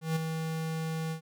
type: tone with ADSR envelope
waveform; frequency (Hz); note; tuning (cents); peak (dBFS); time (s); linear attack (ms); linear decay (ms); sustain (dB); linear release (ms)
square; 160.7; E3; -44; -26; 0.01-1.21; 150; 12; -6; 96
effects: none